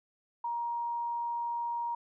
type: tone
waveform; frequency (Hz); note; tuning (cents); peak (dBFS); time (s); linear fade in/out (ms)
sine; 943; A#5; +20; -31; 0.44-1.95; 5
effects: none